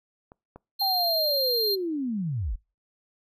clicks, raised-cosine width 1 ms, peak -33 / -29 dBFS, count 2, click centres 0.319 / 0.56 s
square tone, 4190 Hz, C8, 2 cents sharp, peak -24 dBFS, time 0.79-1.76 s, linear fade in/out 20 ms
sine linear sweep, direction down, 796 to 34.9 Hz, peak -26 dBFS, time 0.81-2.56 s, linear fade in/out 10 ms
effects noise-tail reverb RT60 0.3 s tail -26 dB re dry

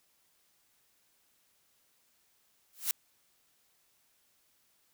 blue noise with exponential growth, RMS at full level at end -26 dBFS, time 2.73-2.91 s, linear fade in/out 1 ms, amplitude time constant 38 ms, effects white hiss -71 dBFS RMS until 4.93 s

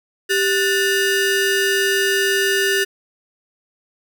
30% pulse ring-modulated tone, 1082 Hz, C#6, 42 cents flat, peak -10 dBFS, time 0.29-2.85 s, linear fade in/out 20 ms, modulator 690 Hz, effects none

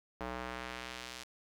square tone with band-pass filter sweep, 61.9 Hz, B1, 5 cents sharp, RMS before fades -43 dBFS, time 0.2-1.24 s, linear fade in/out 10 ms, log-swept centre 890 to 5100 Hz, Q 0.76, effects 10-bit

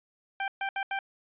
20% pulse tone bursts at uneven times, 784 Hz, G5, in tune, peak -24 dBFS, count 4, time 0.4-0.48 / 0.61-0.69 / 0.76-0.83 / 0.91-0.99 s, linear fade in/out 2 ms, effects resampled to 8000 Hz

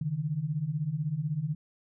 sine beating tone pair, 140.3 / 156.3 Hz, C#3 / D#3, +21 / +8 cents, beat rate 16 Hz, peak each -33 / -30 dBFS, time 0.01-1.55 s, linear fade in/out 5 ms, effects none

